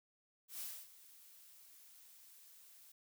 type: noise with ADSR envelope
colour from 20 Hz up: blue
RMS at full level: -44 dBFS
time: 0.48-2.92 s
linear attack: 120 ms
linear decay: 270 ms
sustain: -17 dB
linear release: 5 ms
effects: none